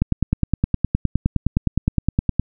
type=click train; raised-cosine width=5 ms; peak=-4 dBFS; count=24; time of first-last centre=0.02-2.396 s; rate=9.68 Hz; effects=none